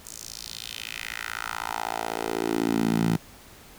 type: tone with high-pass filter sweep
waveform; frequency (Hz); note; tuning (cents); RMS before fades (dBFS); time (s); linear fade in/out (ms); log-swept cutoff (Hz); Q
10% pulse; 56.1; A1; +34; -29; 0.05-3.17; 5; 7400 to 150; 2.4
effects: pink hiss -49 dBFS RMS until 3.78 s